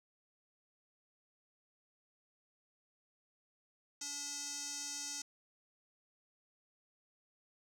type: tone with band-pass filter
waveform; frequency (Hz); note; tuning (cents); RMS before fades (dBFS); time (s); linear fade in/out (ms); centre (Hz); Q
square; 286.7; D4; -42; -43; 4.01-5.22; 5; 6300; 4.3
effects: none